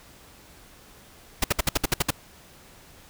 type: noise bursts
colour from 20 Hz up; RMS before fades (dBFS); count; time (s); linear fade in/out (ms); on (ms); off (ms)
pink; -21; 9; 1.42-2.106; 5; 22; 61
effects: pink hiss -51 dBFS RMS until 3.09 s